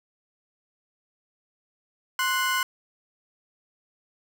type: tone pair together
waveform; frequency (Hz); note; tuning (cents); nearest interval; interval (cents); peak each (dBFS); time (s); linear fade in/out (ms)
30% pulse; 1046.9 / 1480; C6 / F#6; +1 / 0; tritone; 599; -23 / -23; 2.19-2.63; 2
effects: none